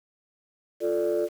sine chord, D minor, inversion first, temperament equal, 349.2 / 440 / 587.3 Hz, F4 / A4 / D5, 0 / 0 / 0 cents, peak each -26 dBFS, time 0.8-1.29 s, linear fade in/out 50 ms, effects tanh soft clip ceiling -17 dBFS + 8-bit

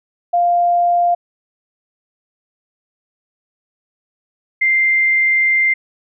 sine tone pair in turn, 698.5 / 2093 Hz, F5 / C7, 0 / 0 cents, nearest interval octave + perfect fifth, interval 1900 cents, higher second, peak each -11 dBFS, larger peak neither, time 0.33-1.15 / 4.61-5.74 s, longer second, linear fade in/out 10 ms, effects none

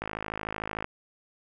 click train, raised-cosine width 0.5 ms, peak -17 dBFS, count 45, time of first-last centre 0.02-0.844 s, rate 53.4 Hz, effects none

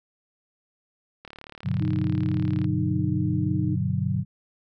click train, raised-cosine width 0.3 ms, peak -25 dBFS, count 52, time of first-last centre 1.25-2.643 s, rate 36.6 Hz
sine chord, G major seventh, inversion none, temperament equal, 98 / 123.47 / 146.83 / 185 Hz, G2 / B2 / D3 / F#3, 0 / 0 / 0 / 0 cents, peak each -28 dBFS, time 1.63-4.25 s, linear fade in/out 50 ms
sine tone with pitch glide, 310 to 307.1 Hz, D#4 to D#4, -6 to -23 cents, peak -28 dBFS, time 1.8-3.76 s, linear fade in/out 20 ms, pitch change -17 cents, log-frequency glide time 2.23-2.88 s
effects none

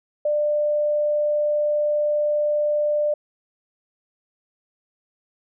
sine tone, 595 Hz, D5, 22 cents sharp, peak -18 dBFS, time 0.25-3.14 s, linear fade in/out 5 ms, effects none

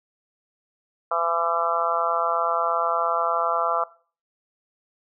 harmonic tone, 168.4 Hz, E3, 37 cents sharp, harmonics 3 / 4 / 5 / 6 / 7 / 8, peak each -31 / -27 / -31 / -30 / -25 / -28 dBFS, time 1.11-3.84 s, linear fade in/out 5 ms, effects noise-tail reverb RT60 0.4 s tail -19 dB re dry

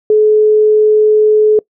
sine tone, 427.7 Hz, A4, 49 cents flat, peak -5 dBFS, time 0.1-1.59 s, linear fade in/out 2 ms, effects noise-tail reverb RT60 0.1 s tail -23 dB re dry

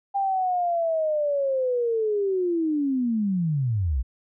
sine linear sweep, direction down, 799 to 55 Hz, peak -21 dBFS, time 0.14-4.03 s, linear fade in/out 20 ms, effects none

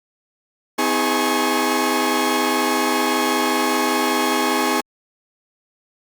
sawtooth tone cluster, 254.3 / 319.6 / 410 / 845 / 1093 Hz, C4 / D#4 / G#4 / G#5 / C#6, -49 / +47 / -22 / +30 / -25 cents, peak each -20 dBFS, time 0.78-4.81 s, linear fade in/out 10 ms, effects Opus 48 kbps

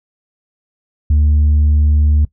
sine tone, 75 Hz, D2, 37 cents sharp, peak -6 dBFS, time 1.1-2.25 s, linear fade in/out 5 ms, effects noise-tail reverb RT60 0.1 s tail -20 dB re dry + tanh soft clip ceiling -7 dBFS

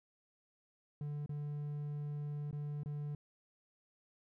triangle tone with dropouts, 146.83 Hz, D3, in tune, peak -36 dBFS, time 1.01-3.15 s, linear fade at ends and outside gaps 2 ms, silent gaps 1.261-1.293 / 2.511-2.528 / 2.834-2.859 s, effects none

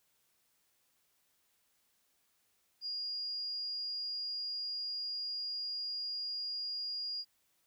sine tone, 4844 Hz, D#8, 47 cents flat, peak -36 dBFS, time 2.81-7.25 s, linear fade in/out 50 ms, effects white hiss -75 dBFS RMS until 7.66 s

